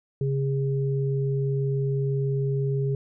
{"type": "tone pair together", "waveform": "sine", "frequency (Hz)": [136.9, 408.9], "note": ["C#3", "G#4"], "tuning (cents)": [-21, -27], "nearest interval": "octave + perfect fifth", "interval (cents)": 1894, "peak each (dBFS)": [-23, -29], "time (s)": [0.21, 2.95], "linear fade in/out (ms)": 2, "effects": []}